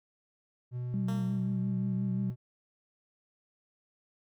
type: tone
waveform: triangle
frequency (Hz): 123.47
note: B2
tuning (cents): 0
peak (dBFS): -31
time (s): 0.71-2.36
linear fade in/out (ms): 50
type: tone with vibrato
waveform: sine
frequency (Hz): 191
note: G3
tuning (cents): -45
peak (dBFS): -30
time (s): 0.94-2.3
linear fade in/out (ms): 0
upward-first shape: triangle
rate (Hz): 5.7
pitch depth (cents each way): 56
type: tone with exponential decay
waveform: 10% pulse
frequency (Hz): 228.2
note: A#3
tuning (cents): -37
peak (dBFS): -32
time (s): 1.08-1.73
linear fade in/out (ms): 5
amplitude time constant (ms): 140
effects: none